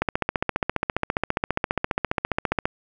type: click train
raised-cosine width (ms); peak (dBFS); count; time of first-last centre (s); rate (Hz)
0.5; -6; 40; 0.02-2.655; 14.8
effects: none